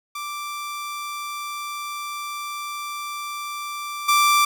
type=tone with level steps; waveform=sawtooth; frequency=1174.7 Hz; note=D6; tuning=in tune; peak=-25 / -11 dBFS; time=0.15-4.45 s; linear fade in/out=5 ms; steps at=4.08 s; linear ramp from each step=10 ms; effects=none